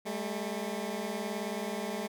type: beating tone pair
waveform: 15% pulse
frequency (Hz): 200 / 219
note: G3 / A3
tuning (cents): +35 / -8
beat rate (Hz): 19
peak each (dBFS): -30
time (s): 0.05-2.08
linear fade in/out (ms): 20
effects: none